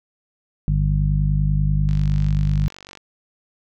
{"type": "harmonic tone", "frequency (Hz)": 50.2, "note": "G1", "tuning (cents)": 42, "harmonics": [1, 2, 3, 4], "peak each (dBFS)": [-19, -25, -19, -31], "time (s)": [0.68, 2.68], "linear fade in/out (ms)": 0}
{"type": "click train", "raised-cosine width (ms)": 0.2, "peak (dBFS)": -22, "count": 53, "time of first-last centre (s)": [1.89, 2.973], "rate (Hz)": 48}
{"effects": []}